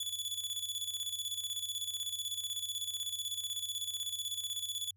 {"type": "tone with tremolo", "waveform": "sawtooth", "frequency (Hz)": 3439, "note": "A7", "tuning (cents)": -40, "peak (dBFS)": -31, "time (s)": [0, 4.91], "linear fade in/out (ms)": 5, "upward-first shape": "square", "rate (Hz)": 16, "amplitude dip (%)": 60, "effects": ["added 95 Hz sine -64 dBFS peak until 4.96 s"]}